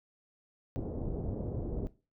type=low-pass noise; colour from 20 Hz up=pink; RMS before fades=-36 dBFS; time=0.76-1.87 s; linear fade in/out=0 ms; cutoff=540 Hz; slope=24 dB/octave; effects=noise-tail reverb RT60 0.3 s tail -17 dB re dry